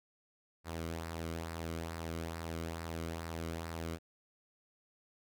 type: tone with flanger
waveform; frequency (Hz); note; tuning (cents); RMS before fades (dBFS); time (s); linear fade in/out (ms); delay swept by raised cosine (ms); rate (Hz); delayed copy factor
sawtooth; 82.4; E2; 0; -41; 0.64-3.99; 50; 0.3 to 1.18; 2.3; -0.5
effects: none